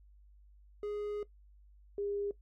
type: tone pair in turn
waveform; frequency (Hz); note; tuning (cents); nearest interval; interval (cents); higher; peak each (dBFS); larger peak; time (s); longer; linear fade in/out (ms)
triangle / sine; 415.3 / 405.1; G#4 / G#4; 0 / -43; unison; 43; first; -33 / -33; neither; 0.83-1.23 / 1.98-2.31; first; 2
effects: noise-tail reverb RT60 0.1 s tail -17 dB re dry + added 50 Hz sine -57 dBFS peak until 2.41 s